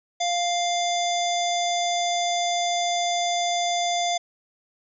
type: harmonic tone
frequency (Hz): 698.5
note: F5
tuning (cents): 0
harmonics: 1 / 3 / 5 / 7 / 9 / 10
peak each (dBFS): -23 / -33 / -29 / -36 / -34 / -36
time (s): 0.2-4.18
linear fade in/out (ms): 10
effects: none